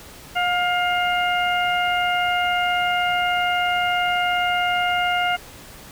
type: harmonic tone with a mistuned harmonic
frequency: 707 Hz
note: F5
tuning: 21 cents sharp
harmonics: 1 / 2 / 3 / 4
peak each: -21 / -24 / -26 / -27 dBFS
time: 0.35-5.37 s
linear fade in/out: 20 ms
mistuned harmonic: 1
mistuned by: +21 cents
effects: pink hiss -42 dBFS RMS until 5.91 s